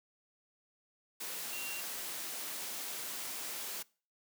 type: tone in noise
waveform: sine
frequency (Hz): 2757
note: F7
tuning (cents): -23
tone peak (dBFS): -42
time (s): 1.52-1.81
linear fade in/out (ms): 10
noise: white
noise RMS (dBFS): -41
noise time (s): 1.2-3.83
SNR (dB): -4
effects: noise-tail reverb RT60 0.4 s tail -24 dB re dry + high-pass 200 Hz 12 dB/octave